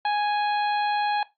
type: harmonic tone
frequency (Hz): 830.6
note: G#5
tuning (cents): 0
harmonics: 1 / 2 / 3 / 4 / 5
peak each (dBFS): -22 / -31 / -36 / -38 / -37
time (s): 0.05-1.23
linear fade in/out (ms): 2
effects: noise-tail reverb RT60 0.2 s tail -17 dB re dry + AAC 64 kbps